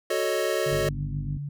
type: chord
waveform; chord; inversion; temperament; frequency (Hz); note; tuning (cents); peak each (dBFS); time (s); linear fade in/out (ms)
square; D# half-diminished seventh; first; equal; 370 / 440 / 554.4 / 622.3; F#4 / A4 / C#5 / D#5; 0 / 0 / 0 / 0; -30; 0.1-0.89; 5
type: tone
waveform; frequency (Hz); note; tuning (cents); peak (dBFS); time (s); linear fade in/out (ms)
sine; 143.7; D3; -37; -30; 0.66-1.49; 5
type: harmonic tone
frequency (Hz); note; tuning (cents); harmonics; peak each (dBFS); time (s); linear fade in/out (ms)
50.2; G1; +42; 1 / 2 / 3 / 4 / 5 / 6; -34 / -36 / -36 / -44 / -41 / -48; 0.71-1.38; 5
effects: none